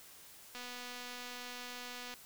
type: click train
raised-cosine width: 0.2 ms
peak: -29 dBFS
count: 392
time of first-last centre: 0.55-2.139 s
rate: 246 Hz
effects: white hiss -56 dBFS RMS until 2.25 s